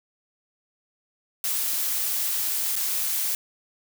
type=noise with dropouts; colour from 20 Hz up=blue; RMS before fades=-26 dBFS; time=1.44-3.35 s; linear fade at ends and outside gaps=1 ms; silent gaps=2.756-2.763 s; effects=none